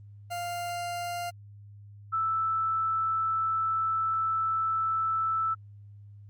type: tone pair in turn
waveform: 40% pulse / sine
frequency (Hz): 698.5 / 1318.6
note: F5 / E6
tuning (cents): 0 / 0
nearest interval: major seventh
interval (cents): 1100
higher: second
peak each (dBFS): -31 / -25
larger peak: second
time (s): 0.3-1.31 / 2.12-5.55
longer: second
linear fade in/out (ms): 20
effects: added 102 Hz sine -46 dBFS peak until 6.29 s + Opus 32 kbps